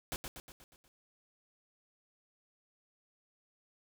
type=noise with echo; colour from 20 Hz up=pink; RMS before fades=-38 dBFS; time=0.12-0.16 s; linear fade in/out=0 ms; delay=120 ms; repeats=6; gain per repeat=-5 dB; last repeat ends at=0.88 s; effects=none